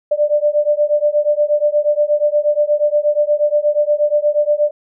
sine beating tone pair, 589 / 597.4 Hz, D5 / D5, +5 / +29 cents, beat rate 8.4 Hz, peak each -15 dBFS, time 0.11-4.71 s, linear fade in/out 10 ms, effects none

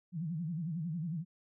sine tone with vibrato, 164.81 Hz, E3, in tune, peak -34 dBFS, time 0.12-1.25 s, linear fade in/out 50 ms, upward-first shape sine, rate 11 Hz, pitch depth 160 cents each way, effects none

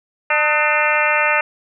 harmonic tone with a mistuned harmonic, 299.5 Hz, D4, 34 cents sharp, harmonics 2 / 3 / 4 / 5 / 6 / 7 / 8 / 9, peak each -22 / -22 / -22 / -22 / -22 / -22 / -22 / -22 dBFS, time 0.3-1.41 s, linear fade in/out 5 ms, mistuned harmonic 4, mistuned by +83 cents, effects none

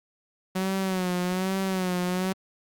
sawtooth tone with vibrato, 185.5 Hz, F#3, 5 cents sharp, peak -21 dBFS, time 0.55-2.33 s, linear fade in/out 10 ms, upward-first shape sine, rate 1.2 Hz, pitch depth 63 cents each way, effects Opus 48 kbps

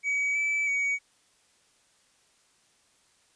triangle tone with pitch steps, 2269 / 2307 / 2253 Hz, C#7 / D7 / C#7, +40 / -31 / +28 cents, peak -23 dBFS, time 0.03-0.99 s, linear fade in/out 50 ms, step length 320 ms, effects white hiss -65 dBFS RMS until 3.35 s + resampled to 22050 Hz

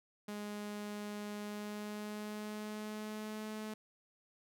sawtooth tone with pitch glide, 207.7 to 215.4 Hz, G#3 to A3, 0 to -37 cents, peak -37 dBFS, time 0.28-3.74 s, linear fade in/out 5 ms, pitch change +63 cents, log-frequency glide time 1.4-3.49 s, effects none

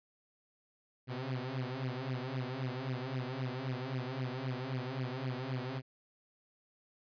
sawtooth tone with flanger, 129 Hz, C3, 24 cents flat, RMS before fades -38 dBFS, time 1.07-5.82 s, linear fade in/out 50 ms, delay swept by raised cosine 0.39 to 5.59 ms, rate 3.8 Hz, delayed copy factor +0.95, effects resampled to 11025 Hz

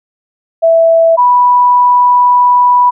sine tone pair in turn, 659.3 / 983.6 Hz, E5 / B5, 0 / -7 cents, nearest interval perfect fifth, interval 693 cents, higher second, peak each -4 dBFS, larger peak neither, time 0.62-1.17 / 1.17-2.91 s, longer second, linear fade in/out 20 ms, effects none

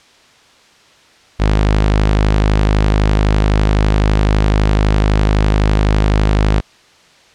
sawtooth tone, 51.91 Hz, G#1, in tune, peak -6 dBFS, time 1.39-6.61 s, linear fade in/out 20 ms, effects white hiss -47 dBFS RMS until 7.34 s + low-pass 5000 Hz 12 dB/octave

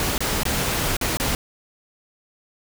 pink noise with dropouts, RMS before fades -23 dBFS, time 0-1.35 s, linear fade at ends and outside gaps 1 ms, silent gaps 0.18-0.205 / 0.433-0.453 / 0.968-1.012 / 1.171-1.199 s, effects none

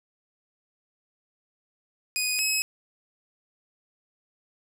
15% pulse tone pair in turn, 2489 / 2562 Hz, D#7 / E7, 0 / -50 cents, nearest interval minor second, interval 50 cents, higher second, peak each -18 / -16 dBFS, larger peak second, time 2.16-2.39 / 2.39-2.62 s, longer neither, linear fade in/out 0 ms, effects none

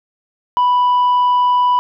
sine tone with tanh clipping, 987.8 Hz, B5, in tune, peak -11 dBFS, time 0.57-1.79 s, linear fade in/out 0 ms, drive 2 dB, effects none

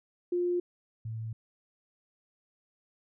sine tone pair in turn, 353.3 / 111.77 Hz, F4 / A2, +20 / +28 cents, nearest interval octave + minor sixth, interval 1992 cents, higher first, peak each -26 / -34 dBFS, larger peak first, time 0.32-0.6 / 1.05-1.33 s, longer neither, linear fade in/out 5 ms, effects none

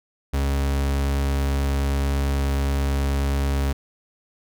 40% pulse tone, 69.3 Hz, C#2, in tune, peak -19 dBFS, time 0.33-3.73 s, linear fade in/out 10 ms, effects none

